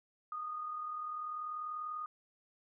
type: tone with amplitude modulation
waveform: sine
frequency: 1233 Hz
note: D#6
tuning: 16 cents flat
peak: -36 dBFS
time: 0.32-2.06 s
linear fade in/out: 2 ms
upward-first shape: sine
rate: 40.2 Hz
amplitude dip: 40%
effects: none